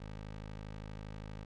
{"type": "tone", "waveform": "15% pulse", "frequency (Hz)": 52.5, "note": "G#1", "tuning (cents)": 19, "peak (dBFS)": -37, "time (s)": [0, 1.45], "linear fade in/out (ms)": 5, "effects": ["low-pass 5000 Hz 12 dB/octave"]}